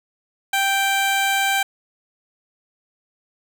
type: tone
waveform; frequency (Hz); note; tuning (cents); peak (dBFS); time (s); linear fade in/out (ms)
15% pulse; 784; G5; 0; -11; 0.53-1.63; 5
effects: none